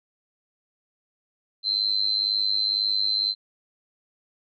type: tone with amplitude modulation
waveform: sine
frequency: 4098 Hz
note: C8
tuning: 37 cents flat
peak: -17 dBFS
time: 1.63-3.35 s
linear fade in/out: 50 ms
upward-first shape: sine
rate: 102 Hz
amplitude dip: 95%
effects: none